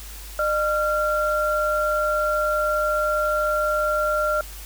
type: tone pair together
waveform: sine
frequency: 606.7 / 1377 Hz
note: D#5 / F6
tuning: -44 / -25 cents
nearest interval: octave + major second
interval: 1419 cents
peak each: -22 dBFS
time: 0.39-4.41 s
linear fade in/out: 2 ms
effects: added 50 Hz sine -37 dBFS peak until 4.65 s + white hiss -41 dBFS RMS until 4.65 s